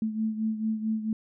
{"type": "beating tone pair", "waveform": "sine", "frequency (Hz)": [218.3, 222.8], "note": ["A3", "A3"], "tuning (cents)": [-13, 22], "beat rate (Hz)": 4.5, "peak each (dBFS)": [-27, -33], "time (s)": [0.02, 1.13], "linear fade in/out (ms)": 2, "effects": []}